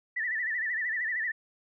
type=tone with vibrato; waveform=sine; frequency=1864.7 Hz; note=A#6; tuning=in tune; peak=-28 dBFS; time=0.16-1.32 s; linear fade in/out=10 ms; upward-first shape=sine; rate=13 Hz; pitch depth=120 cents each way; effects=none